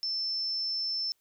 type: tone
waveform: sine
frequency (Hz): 5310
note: E8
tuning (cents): +12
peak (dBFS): -29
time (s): 0.03-1.12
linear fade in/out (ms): 0
effects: white hiss -74 dBFS RMS until 1.2 s